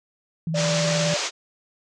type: tone with vibrato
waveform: sine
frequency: 162.4 Hz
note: E3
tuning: 26 cents flat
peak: -23 dBFS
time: 0.47-1.14 s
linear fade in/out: 2 ms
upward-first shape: sine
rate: 19 Hz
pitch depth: 57 cents each way
type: band-pass noise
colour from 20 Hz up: white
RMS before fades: -27 dBFS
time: 0.54-1.31 s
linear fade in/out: 50 ms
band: 330 to 7000 Hz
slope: 48 dB/octave
type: tone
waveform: sine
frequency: 587.3 Hz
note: D5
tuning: in tune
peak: -24 dBFS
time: 0.54-1.17 s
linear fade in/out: 5 ms
effects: none